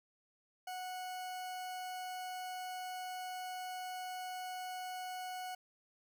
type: tone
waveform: 40% pulse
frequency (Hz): 736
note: F#5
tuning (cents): -9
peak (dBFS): -40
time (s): 0.67-5.55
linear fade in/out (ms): 5
effects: none